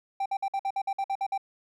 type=tone bursts; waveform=triangle; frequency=784 Hz; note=G5; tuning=in tune; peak=-24 dBFS; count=11; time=0.2-1.378 s; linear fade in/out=5 ms; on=58 ms; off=54 ms; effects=none